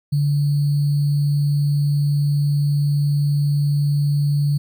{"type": "tone with sample-and-hold", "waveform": "sine", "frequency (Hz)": 144.7, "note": "D3", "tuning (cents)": -25, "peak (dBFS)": -15, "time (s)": [0.12, 4.58], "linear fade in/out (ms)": 10, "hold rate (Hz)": 4410, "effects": []}